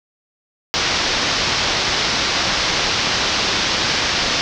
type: low-pass noise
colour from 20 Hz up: white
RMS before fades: -19 dBFS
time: 0.74-4.41 s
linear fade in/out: 0 ms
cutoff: 5700 Hz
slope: 48 dB/octave
effects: none